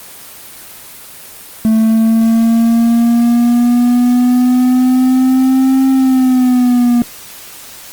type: exponential two-way sweep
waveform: triangle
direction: up then down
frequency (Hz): 220 to 266 to 238.6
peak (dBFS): -5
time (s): 1.65-7.02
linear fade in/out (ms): 0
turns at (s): 5.89
effects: white hiss -33 dBFS RMS until 7.92 s + Opus 24 kbps